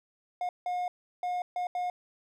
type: tone bursts at uneven times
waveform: triangle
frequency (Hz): 718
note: F5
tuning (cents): +48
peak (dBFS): -27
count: 5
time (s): 0.41-0.49 / 0.66-0.88 / 1.23-1.42 / 1.56-1.67 / 1.75-1.9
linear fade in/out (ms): 2
effects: none